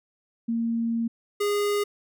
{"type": "tone pair in turn", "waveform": ["sine", "square"], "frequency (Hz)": [230.5, 410.7], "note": ["A#3", "G#4"], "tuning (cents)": [-19, -19], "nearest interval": "minor seventh", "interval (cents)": 1000, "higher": "second", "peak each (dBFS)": -23, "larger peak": "neither", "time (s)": [[0.48, 1.08], [1.4, 1.84]], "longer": "first", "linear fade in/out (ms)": 10, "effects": []}